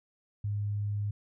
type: tone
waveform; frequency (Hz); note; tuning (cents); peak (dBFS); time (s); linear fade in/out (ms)
sine; 103; G#2; -14; -29; 0.44-1.11; 5
effects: none